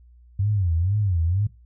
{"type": "tone with vibrato", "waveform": "sine", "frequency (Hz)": 93, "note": "F#2", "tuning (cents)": 9, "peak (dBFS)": -19, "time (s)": [0.39, 1.47], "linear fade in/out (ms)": 5, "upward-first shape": "sine", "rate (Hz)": 2.1, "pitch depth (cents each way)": 230, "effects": ["noise-tail reverb RT60 0.2 s tail -17 dB re dry", "added 60 Hz sine -48 dBFS peak until 1.65 s"]}